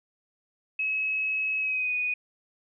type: tone with pitch glide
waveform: sine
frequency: 2569 to 2480 Hz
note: E7 to D#7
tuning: -45 to -6 cents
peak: -25 dBFS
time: 0.79-2.14 s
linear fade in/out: 5 ms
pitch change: -61 cents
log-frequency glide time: 1.59-1.94 s
effects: none